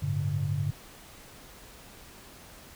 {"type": "chord", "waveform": "sine", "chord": "G suspended second", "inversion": "none", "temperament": "equal with one note detuned", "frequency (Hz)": [98, 110, 143.89], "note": ["G2", "A2", "D3"], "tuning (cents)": [0, 0, -35], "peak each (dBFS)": [-31, -34, -29], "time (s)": [0.02, 0.71], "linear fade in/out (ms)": 10, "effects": ["pink hiss -50 dBFS RMS until 2.75 s"]}